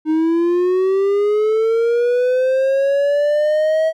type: linear sweep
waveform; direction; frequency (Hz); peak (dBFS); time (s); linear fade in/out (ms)
triangle; up; 308.6 to 645; -11; 0.05-3.93; 50
effects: none